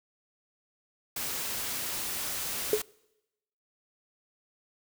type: noise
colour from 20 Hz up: white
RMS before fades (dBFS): -34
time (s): 1.16-2.82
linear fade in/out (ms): 5
type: tone with exponential decay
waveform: sine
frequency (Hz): 425.4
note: G#4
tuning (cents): +42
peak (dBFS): -17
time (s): 2.73-2.83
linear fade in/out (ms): 2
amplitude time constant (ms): 21
effects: noise-tail reverb RT60 0.9 s tail -24 dB re dry